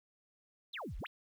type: exponential two-way sweep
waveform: sine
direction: down then up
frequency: 4370 to 31.65 to 4370 Hz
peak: -40 dBFS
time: 0.73-1.07 s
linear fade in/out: 10 ms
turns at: 0.98 s
effects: 11-bit